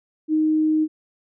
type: tone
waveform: sine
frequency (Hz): 311.1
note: D#4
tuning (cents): 0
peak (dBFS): -16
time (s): 0.28-0.88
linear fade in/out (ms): 50
effects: none